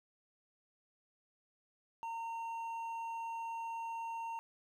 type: tone with hard clipping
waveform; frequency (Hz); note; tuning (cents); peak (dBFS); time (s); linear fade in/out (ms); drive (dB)
triangle; 916; A#5; -31; -40; 2.03-4.39; 0; 8
effects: none